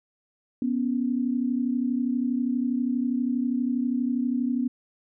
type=tone pair together; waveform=sine; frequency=244.8 / 277.2 Hz; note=B3 / C#4; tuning=-15 / 0 cents; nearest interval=major second; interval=215 cents; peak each=-24 / -28 dBFS; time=0.62-4.68 s; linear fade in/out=2 ms; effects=none